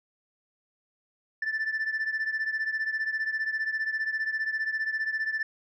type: beating tone pair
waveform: sine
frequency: 1758 / 1773 Hz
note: A6 / A6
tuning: -2 / +13 cents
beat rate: 15 Hz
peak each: -27 / -30 dBFS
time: 1.42-5.43 s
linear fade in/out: 5 ms
effects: tanh soft clip ceiling -24 dBFS